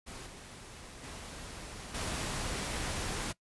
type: noise with level steps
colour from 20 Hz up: pink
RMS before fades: -45 / -49 / -45 / -36 dBFS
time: 0.06-3.33 s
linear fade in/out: 20 ms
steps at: 0.26 / 1.03 / 1.94 s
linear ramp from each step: 10 ms
effects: noise-tail reverb RT60 0.1 s tail -20 dB re dry + resampled to 24000 Hz